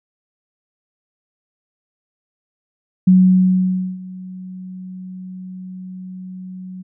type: tone with ADSR envelope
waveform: sine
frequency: 185 Hz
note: F#3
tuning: in tune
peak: -6 dBFS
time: 3.07-6.83 s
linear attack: 8 ms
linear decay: 900 ms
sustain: -23 dB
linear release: 20 ms
effects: none